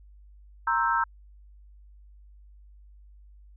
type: chord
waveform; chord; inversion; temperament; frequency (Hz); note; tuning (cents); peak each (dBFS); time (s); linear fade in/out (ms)
sine; C dominant seventh; third; equal with one note detuned; 932.3 / 1060.5 / 1318.5 / 1568; Bb5 / C6 / E6 / G6; 0 / +23 / 0 / 0; -26 / -31 / -26 / -29; 0.67-1.04; 5
effects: added 50 Hz sine -49 dBFS peak until 3.56 s